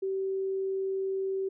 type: tone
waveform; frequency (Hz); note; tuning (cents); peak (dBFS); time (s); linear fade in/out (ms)
sine; 384.9; G4; -32; -28; 0.02-1.49; 10
effects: none